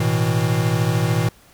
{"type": "chord", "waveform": "square", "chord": "A suspended second", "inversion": "none", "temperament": "equal with one note detuned", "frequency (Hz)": [110, 123.47, 161.33], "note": ["A2", "B2", "E3"], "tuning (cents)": [0, 0, -37], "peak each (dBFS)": -22, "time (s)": [0, 1.29], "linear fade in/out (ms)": 5, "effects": ["pink hiss -51 dBFS RMS until 1.53 s"]}